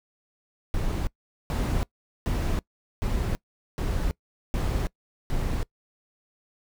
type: noise bursts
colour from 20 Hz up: brown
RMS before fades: -26 dBFS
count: 7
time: 0.74-5.63 s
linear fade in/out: 0 ms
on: 330 ms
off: 430 ms
effects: noise-tail reverb RT60 0.1 s tail -23 dB re dry